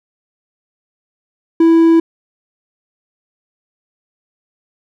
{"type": "tone", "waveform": "triangle", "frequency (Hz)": 329.6, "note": "E4", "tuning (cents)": 0, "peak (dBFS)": -4, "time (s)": [1.6, 2], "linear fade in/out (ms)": 5, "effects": []}